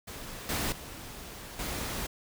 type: noise with level steps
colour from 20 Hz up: pink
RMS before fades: -42 / -31 / -44 / -35 dBFS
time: 0.07-2.07 s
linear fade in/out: 10 ms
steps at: 0.49 / 0.72 / 1.59 s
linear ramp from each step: 2 ms
effects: none